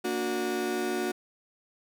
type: chord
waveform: 35% pulse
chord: Bb augmented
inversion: none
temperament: just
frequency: 233.1 / 291.4 / 364.2 Hz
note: Bb3 / D4 / F#4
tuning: 0 / -13 / -27 cents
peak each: -33 / -34 / -28 dBFS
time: 0.04-1.12 s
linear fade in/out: 10 ms
effects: none